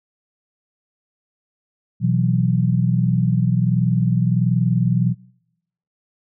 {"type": "chord", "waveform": "sine", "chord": "B suspended fourth", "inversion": "none", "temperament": "equal", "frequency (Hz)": [123.47, 164.81, 185], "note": ["B2", "E3", "F#3"], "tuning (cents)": [0, 0, 0], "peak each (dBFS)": [-18, -20, -20], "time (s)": [2, 5.15], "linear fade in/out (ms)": 50, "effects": ["noise-tail reverb RT60 0.8 s tail -24 dB re dry"]}